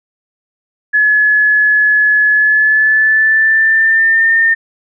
sine tone with pitch glide, 1704 to 1815.8 Hz, G#6 to A#6, +44 to -46 cents, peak -7 dBFS, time 0.93-4.55 s, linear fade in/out 20 ms, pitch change +110 cents, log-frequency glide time 2.31-4.34 s, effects none

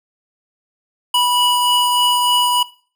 square tone pair together, 980.1 / 2937 Hz, B5 / F#7, -13 / -13 cents, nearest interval octave + perfect fifth, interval 1900 cents, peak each -17 dBFS, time 1.14-2.63 s, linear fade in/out 5 ms, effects noise-tail reverb RT60 0.4 s tail -17 dB re dry

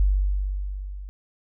sine tone with level ramp, 48.43 Hz, G1, 20 cents flat, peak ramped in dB -15 to -34 dBFS, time 0-1.09 s, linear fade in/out 0 ms, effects none

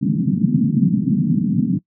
pink band-pass noise, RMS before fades -17 dBFS, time 0.01-1.79 s, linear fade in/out 20 ms, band 140 to 260 Hz, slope 48 dB/octave, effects noise-tail reverb RT60 0.1 s tail -23 dB re dry

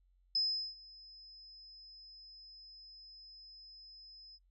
sine tone with ADSR envelope, 5100 Hz, D#8, 42 cents sharp, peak -28 dBFS, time 0.35-4.39 s, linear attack 4 ms, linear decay 390 ms, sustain -24 dB, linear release 42 ms, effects noise-tail reverb RT60 0.1 s tail -23 dB re dry + added 45 Hz sine -67 dBFS peak until 4.5 s

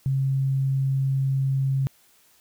sine tone, 135 Hz, C#3, 45 cents flat, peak -20 dBFS, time 0.06-1.87 s, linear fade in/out 0 ms, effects white hiss -59 dBFS RMS until 2.4 s

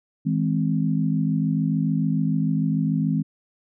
sine chord, E augmented, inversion none, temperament equal with one note detuned, 160.86 / 207.7 / 261.6 Hz, E3 / G#3 / B#3, -42 / 0 / 0 cents, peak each -22 / -25 / -25 dBFS, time 0.25-3.23 s, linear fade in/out 20 ms, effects none

